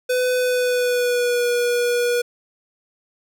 square tone with pitch glide, 502 to 483.2 Hz, B4 to B4, +28 to -38 cents, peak -18 dBFS, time 0.09-2.22 s, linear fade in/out 10 ms, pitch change -66 cents, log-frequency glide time 0.36-1.47 s, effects none

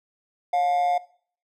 triangle tone with amplitude modulation, 711 Hz, F5, 31 cents sharp, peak -15 dBFS, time 0.53-0.98 s, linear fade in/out 5 ms, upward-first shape sine, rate 157 Hz, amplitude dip 55%, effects noise-tail reverb RT60 0.5 s tail -19 dB re dry

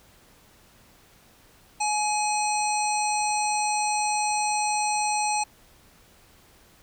harmonic tone, 842 Hz, G#5, 24 cents sharp, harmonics 1 / 3 / 5 / 7 / 9 / 10, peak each -24 / -31 / -35 / -34 / -35 / -35 dBFS, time 1.8-5.44 s, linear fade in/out 10 ms, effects pink hiss -56 dBFS RMS until 6.82 s

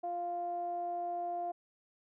sawtooth tone with low-pass filter, 349.2 Hz, F4, in tune, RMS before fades -37 dBFS, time 0.03-1.52 s, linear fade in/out 10 ms, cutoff 710 Hz, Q 8.6, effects none

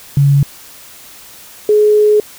sine tone pair in turn, 140.8 / 421.9 Hz, C#3 / G#4, +27 / +27 cents, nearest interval octave + perfect fifth, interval 1900 cents, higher second, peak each -6 dBFS, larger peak neither, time 0.17-0.43 / 1.69-2.2 s, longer second, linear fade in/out 2 ms, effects white hiss -37 dBFS RMS until 2.38 s

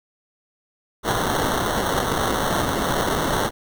white noise with sample-and-hold, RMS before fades -22 dBFS, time 1.03-3.51 s, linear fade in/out 50 ms, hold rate 2450 Hz, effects none

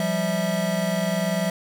square tone cluster, 173.5 / 193.8 / 650 Hz, F3 / G3 / E5, -11 / -20 / -24 cents, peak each -27 dBFS, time 0-1.5 s, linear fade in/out 2 ms, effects none

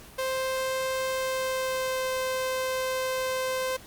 sawtooth tone with pitch glide, 523.3 to 518.2 Hz, C5 to C5, 0 to -17 cents, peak -23 dBFS, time 0.18-3.77 s, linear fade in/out 10 ms, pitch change -17 cents, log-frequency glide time 1.09-2.1 s, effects pink hiss -49 dBFS RMS until 3.86 s + Opus 48 kbps

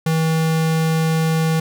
square tone, 160.8 Hz, E3, 43 cents flat, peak -16 dBFS, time 0.06-1.6 s, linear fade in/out 5 ms, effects none

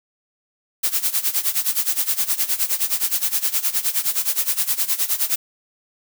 blue noise with tremolo, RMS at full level -18 dBFS, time 0.83-5.36 s, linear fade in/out 10 ms, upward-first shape sine, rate 9.6 Hz, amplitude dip 85%, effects none

